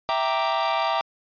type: chord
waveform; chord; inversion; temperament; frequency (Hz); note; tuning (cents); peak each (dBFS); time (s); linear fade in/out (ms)
45% pulse; E half-diminished seventh; none; equal; 659.3 / 784 / 932.3 / 1174.7; E5 / G5 / Bb5 / D6; 0 / 0 / 0 / 0; -27; 0.09-1.01; 0
effects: resampled to 11025 Hz